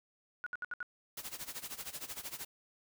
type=tone bursts; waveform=sine; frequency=1457 Hz; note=F#6; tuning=27 cents flat; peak=-36 dBFS; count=5; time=0.44-0.828 s; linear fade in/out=0 ms; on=24 ms; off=67 ms
type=noise with tremolo; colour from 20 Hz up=white; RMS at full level=-41 dBFS; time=1.17-2.45 s; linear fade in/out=5 ms; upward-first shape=sine; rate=13 Hz; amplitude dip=85%
effects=none